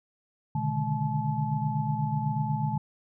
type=tone cluster; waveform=sine; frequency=122.1 / 143.6 / 151.7 / 210.7 / 863 Hz; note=B2 / D3 / D#3 / G#3 / A5; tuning=-19 / -39 / -44 / +25 / -34 cents; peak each=-33 / -31 / -31 / -34 / -32 dBFS; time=0.55-2.78 s; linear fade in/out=5 ms; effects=none